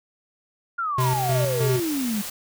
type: exponential sweep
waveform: sine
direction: down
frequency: 1424 to 196.8 Hz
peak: -23 dBFS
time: 0.78-2.22 s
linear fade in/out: 10 ms
type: tone with tremolo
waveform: square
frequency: 127.6 Hz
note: C3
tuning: 43 cents flat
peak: -21 dBFS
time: 0.98-1.8 s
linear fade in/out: 5 ms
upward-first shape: square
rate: 3.2 Hz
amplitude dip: 50%
type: noise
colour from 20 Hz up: white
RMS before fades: -33 dBFS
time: 1-2.3 s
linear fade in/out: 5 ms
effects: none